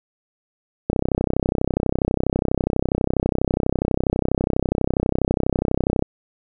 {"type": "click train", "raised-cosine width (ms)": 2, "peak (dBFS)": -5, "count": 166, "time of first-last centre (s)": [0.9, 6.024], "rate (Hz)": 32.2, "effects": []}